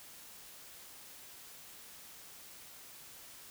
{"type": "silence", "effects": ["white hiss -53 dBFS RMS until 3.5 s"]}